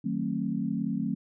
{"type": "chord", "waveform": "sine", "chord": "D# diminished seventh", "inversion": "none", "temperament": "just", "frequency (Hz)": [155.56, 186.68, 224, 268.8], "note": ["D#3", "F#3", "A3", "C4"], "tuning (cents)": [0, 16, 31, 47], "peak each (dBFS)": [-36, -32, -31, -33], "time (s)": [0.04, 1.15], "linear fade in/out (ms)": 10, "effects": []}